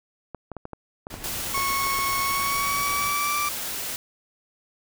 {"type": "clicks", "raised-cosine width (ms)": 1, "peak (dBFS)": -21, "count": 11, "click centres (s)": [0.347, 0.517, 0.567, 0.654, 0.733, 1.069, 1.141, 1.259, 1.577, 1.867, 1.989]}
{"type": "noise with tremolo", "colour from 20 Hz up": "pink", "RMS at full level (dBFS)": -38, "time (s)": [1.1, 3.13], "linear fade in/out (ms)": 5, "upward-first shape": "sine", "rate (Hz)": 8.4, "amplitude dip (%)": 35}
{"type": "noise", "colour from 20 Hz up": "white", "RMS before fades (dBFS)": -31, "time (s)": [1.24, 3.96], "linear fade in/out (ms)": 0}
{"type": "tone with pitch glide", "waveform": "30% pulse", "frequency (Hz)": [1100, 1172.2], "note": ["C#6", "D6"], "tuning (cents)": [-14, -4], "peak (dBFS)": -21, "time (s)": [1.54, 3.49], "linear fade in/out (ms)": 5, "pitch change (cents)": 110, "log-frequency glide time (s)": [2.23, 3.37]}
{"effects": []}